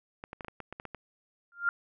clicks, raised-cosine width 0.5 ms, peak -25 dBFS, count 10, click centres 0.239 / 0.331 / 0.408 / 0.447 / 0.483 / 0.603 / 0.726 / 0.799 / 0.853 / 0.947 s
sine tone with exponential growth, 1396.9 Hz, F6, in tune, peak -20 dBFS, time 1.52-1.69 s, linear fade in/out 1 ms, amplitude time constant 35 ms
effects none

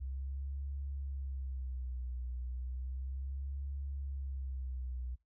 sine tone with vibrato, 65.41 Hz, C2, in tune, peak -37 dBFS, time 0-5.16 s, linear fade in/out 20 ms, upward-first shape sine, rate 0.33 Hz, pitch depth 100 cents each way, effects noise-tail reverb RT60 0.3 s tail -26 dB re dry

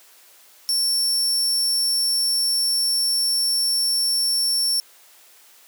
sawtooth tone, 5440 Hz, F8, 46 cents flat, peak -16 dBFS, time 0.69-4.8 s, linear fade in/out 0 ms, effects white hiss -51 dBFS RMS until 5.67 s + high-pass 400 Hz 12 dB/octave

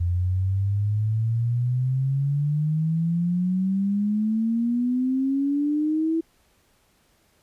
sine exponential sweep, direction up, 85.9 to 329.6 Hz, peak -20 dBFS, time 0-6.21 s, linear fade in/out 10 ms, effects pink hiss -63 dBFS RMS until 7.42 s + resampled to 32000 Hz

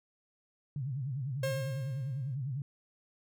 sine tone with vibrato, 133.8 Hz, C3, 39 cents sharp, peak -33 dBFS, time 0.76-2.62 s, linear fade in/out 2 ms, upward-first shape sine, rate 10 Hz, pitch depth 180 cents each way
45% pulse tone with exponential decay, 536 Hz, C5, 42 cents sharp, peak -30 dBFS, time 1.43-2.35 s, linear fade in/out 5 ms, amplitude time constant 200 ms
effects none

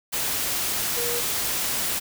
sine tone in noise, 477.7 Hz, A#4, 42 cents sharp, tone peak -29 dBFS, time 0.96-1.21 s, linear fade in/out 20 ms, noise white, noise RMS -26 dBFS, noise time 0.12-2 s, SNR -6 dB, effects none

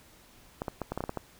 clicks, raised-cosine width 1 ms, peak -18 dBFS, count 9, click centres 0.619 / 0.682 / 0.817 / 0.92 / 0.976 / 1.006 / 1.039 / 1.094 / 1.173 s, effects pink hiss -57 dBFS RMS until 1.39 s

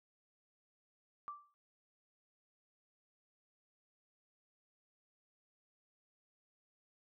sine tone with exponential decay, 1170 Hz, D6, 7 cents flat, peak -39 dBFS, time 1.28-1.54 s, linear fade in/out 0 ms, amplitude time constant 55 ms, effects none

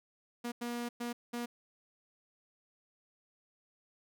sawtooth tone bursts at uneven times, 239.1 Hz, A#3, 44 cents sharp, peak -32 dBFS, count 4, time 0.44-0.52 / 0.61-0.89 / 1-1.13 / 1.33-1.46 s, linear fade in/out 10 ms, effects none

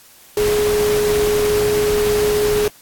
sine tone in noise, 418.8 Hz, G#4, 15 cents sharp, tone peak -14 dBFS, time 0.37-2.68 s, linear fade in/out 2 ms, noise pink, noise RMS -24 dBFS, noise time 0.37-2.68 s, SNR +7 dB, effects white hiss -46 dBFS RMS until 2.81 s + AAC 64 kbps

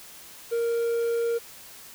triangle tone, 466.2 Hz, A#4, in tune, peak -21 dBFS, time 0.51-1.39 s, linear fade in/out 20 ms, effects white hiss -46 dBFS RMS until 1.94 s

